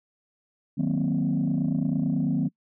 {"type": "chord", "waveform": "sine", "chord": "C half-diminished seventh", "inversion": "first", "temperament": "equal", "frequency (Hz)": [155.56, 185, 233.1, 261.6], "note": ["Eb3", "Gb3", "Bb3", "C4"], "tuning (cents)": [0, 0, 0, 0], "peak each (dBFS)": [-26, -27, -27, -26], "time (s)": [0.77, 2.49], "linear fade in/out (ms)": 20, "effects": ["noise-tail reverb RT60 0.1 s tail -26 dB re dry", "tanh soft clip ceiling -17 dBFS"]}